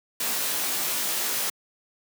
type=noise with comb filter; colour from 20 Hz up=white; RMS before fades=-27 dBFS; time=0.2-1.5 s; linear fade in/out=5 ms; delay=18 ms; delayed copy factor=-0.85; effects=high-pass 200 Hz 12 dB/octave